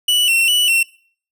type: tone with vibrato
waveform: 45% pulse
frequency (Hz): 2831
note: F7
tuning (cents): +23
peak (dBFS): -12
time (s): 0.08-0.83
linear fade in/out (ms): 5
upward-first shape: square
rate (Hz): 2.5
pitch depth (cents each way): 74
effects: noise-tail reverb RT60 0.5 s tail -21 dB re dry